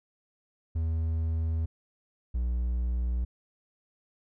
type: tone pair in turn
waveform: triangle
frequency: 81 / 60.36 Hz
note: E2 / B1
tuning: -30 / -39 cents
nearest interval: perfect fourth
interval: 509 cents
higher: first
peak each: -24 / -24 dBFS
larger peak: neither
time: 0.75-1.66 / 2.34-3.25 s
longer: neither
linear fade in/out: 10 ms
effects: none